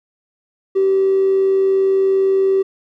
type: tone with amplitude modulation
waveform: triangle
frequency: 385.9 Hz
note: G4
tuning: 27 cents flat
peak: -7 dBFS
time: 0.75-2.63 s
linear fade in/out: 20 ms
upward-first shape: sine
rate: 97.4 Hz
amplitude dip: 25%
effects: tanh soft clip ceiling -9 dBFS